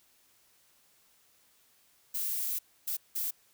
violet noise bursts at uneven times, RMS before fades -33 dBFS, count 3, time 2.14-2.59 / 2.87-2.97 / 3.15-3.31 s, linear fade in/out 10 ms, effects white hiss -66 dBFS RMS until 3.53 s

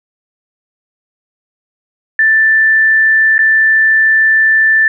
sine tone with dropouts, 1767 Hz, A6, 7 cents sharp, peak -6 dBFS, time 2.19-4.88 s, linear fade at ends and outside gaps 2 ms, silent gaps 3.381-3.39 s, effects none

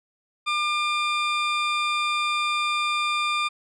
20% pulse tone, 1200 Hz, D6, 37 cents sharp, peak -17 dBFS, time 0.46-3.49 s, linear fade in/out 20 ms, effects low-pass 6000 Hz 12 dB/octave

